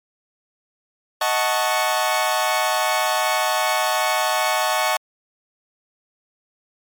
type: chord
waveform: sawtooth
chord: D# half-diminished seventh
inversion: none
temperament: equal with one note detuned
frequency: 626.9 / 740 / 880 / 1108.7 Hz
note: D#5 / F#5 / A5 / C#6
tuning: +13 / 0 / 0 / 0 cents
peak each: -20 dBFS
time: 1.21-4.97 s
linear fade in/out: 5 ms
effects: MP3 96 kbps